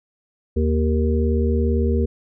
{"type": "harmonic tone", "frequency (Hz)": 77.78, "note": "D#2", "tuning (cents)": 0, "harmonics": [1, 3, 5, 6], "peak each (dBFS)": [-18, -23, -25, -26], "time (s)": [0.56, 2.06], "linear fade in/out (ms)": 10, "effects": []}